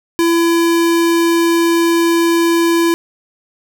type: tone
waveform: square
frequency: 336.4 Hz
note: E4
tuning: 35 cents sharp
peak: -11 dBFS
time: 0.19-2.94 s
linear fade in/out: 0 ms
effects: none